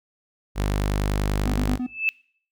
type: tone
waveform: sawtooth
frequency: 50.2 Hz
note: G1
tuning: 42 cents sharp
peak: -17 dBFS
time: 0.55-1.79 s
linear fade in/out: 50 ms
type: tone bursts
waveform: triangle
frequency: 250 Hz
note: B3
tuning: 21 cents sharp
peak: -22 dBFS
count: 4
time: 1.46-1.866 s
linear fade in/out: 5 ms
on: 73 ms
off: 38 ms
type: tone with exponential growth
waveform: sine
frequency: 2627 Hz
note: E7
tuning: 7 cents flat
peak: -15 dBFS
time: 1.82-2.09 s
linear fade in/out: 0 ms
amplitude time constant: 57 ms
effects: noise-tail reverb RT60 0.5 s tail -23 dB re dry